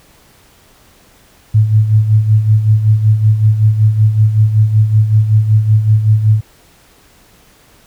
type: tone with tremolo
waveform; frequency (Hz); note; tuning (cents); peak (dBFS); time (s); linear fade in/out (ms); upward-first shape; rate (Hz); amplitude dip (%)
sine; 108; A2; -32; -4; 1.54-6.41; 10; sine; 5.3; 65
effects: pink hiss -47 dBFS RMS until 7.86 s